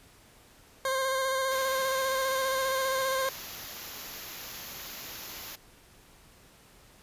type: tone with vibrato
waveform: 20% pulse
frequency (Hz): 529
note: C5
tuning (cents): +19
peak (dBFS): -22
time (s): 0.85-3.29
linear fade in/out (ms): 2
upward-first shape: square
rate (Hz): 15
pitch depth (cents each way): 20
type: band-stop noise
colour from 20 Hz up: white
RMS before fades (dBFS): -40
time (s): 1.51-5.56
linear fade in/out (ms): 10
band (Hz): 7100 to 11000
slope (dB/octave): 96
effects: pink hiss -57 dBFS RMS until 7.02 s + resampled to 32000 Hz